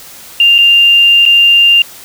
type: tone with dropouts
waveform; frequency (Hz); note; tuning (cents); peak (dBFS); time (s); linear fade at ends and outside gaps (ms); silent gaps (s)
sine; 2794; F7; 0; -3; 0.4-1.82; 2; 0.582-0.586 / 1.254-1.261
effects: white hiss -33 dBFS RMS until 2.04 s